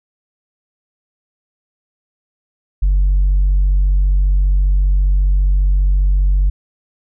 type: tone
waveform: sine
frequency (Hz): 47.41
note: F#1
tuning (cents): +43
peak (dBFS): -8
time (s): 2.82-6.5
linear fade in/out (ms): 10
effects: tanh soft clip ceiling -8 dBFS